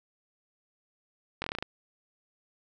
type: slowing click train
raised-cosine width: 0.3 ms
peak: -16 dBFS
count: 8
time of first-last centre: 1.42-1.625 s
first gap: 21 ms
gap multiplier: 1.11
effects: none